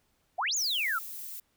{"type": "exponential two-way sweep", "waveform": "sine", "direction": "up then down", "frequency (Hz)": [629, 7200, 1259], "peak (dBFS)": -27, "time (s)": [0.38, 0.99], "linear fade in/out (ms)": 10, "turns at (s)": 0.55}
{"type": "noise", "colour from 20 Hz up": "violet", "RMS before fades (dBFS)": -41, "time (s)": [0.56, 1.4], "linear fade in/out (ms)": 5}
{"effects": ["pink hiss -72 dBFS RMS until 1.56 s"]}